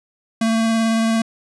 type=tone with vibrato; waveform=square; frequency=225.3 Hz; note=A3; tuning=41 cents sharp; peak=-16 dBFS; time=0.41-1.22 s; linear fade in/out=5 ms; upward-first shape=square; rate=18 Hz; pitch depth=10 cents each way; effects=resampled to 24000 Hz

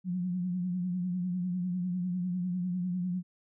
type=tone with vibrato; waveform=sine; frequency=180 Hz; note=F#3; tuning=47 cents flat; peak=-29 dBFS; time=0.04-3.23 s; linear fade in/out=50 ms; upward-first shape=triangle; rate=10 Hz; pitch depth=68 cents each way; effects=none

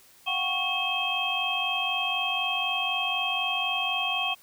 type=tone cluster; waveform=sine; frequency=721 / 765 / 1109 / 2580 / 3192 Hz; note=F#5 / G5 / C#6 / E7 / G7; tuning=-45 / -42 / 0 / -38 / +31 cents; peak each=-35 / -35 / -34 / -29 / -29 dBFS; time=0.26-4.35 s; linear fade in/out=20 ms; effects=white hiss -56 dBFS RMS until 4.42 s

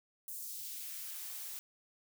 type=noise with high-pass filter sweep; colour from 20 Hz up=blue; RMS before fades=-44 dBFS; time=0.28-1.59 s; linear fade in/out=0 ms; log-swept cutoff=8900 to 270 Hz; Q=0.99; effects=none

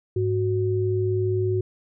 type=tone pair together; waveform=sine; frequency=103.83 / 369.1 Hz; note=G#2 / F#4; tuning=0 / -4 cents; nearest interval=octave + minor seventh; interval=2196 cents; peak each=-23 dBFS; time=0.16-1.61 s; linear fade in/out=5 ms; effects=none

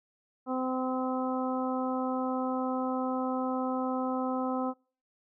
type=harmonic tone; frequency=257.6 Hz; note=C4; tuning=27 cents flat; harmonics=1 / 2 / 3 / 4 / 5; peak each=-31 / -35 / -36 / -39 / -39 dBFS; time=0.46-4.74 s; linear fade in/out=50 ms; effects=noise-tail reverb RT60 0.4 s tail -24 dB re dry

